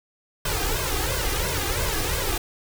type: noise with flanger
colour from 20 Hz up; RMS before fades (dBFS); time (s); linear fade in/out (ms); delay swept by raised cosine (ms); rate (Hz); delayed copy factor
pink; -25; 0.45-2.38; 5; 1.9 to 2.52; 2.9; +0.95
effects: none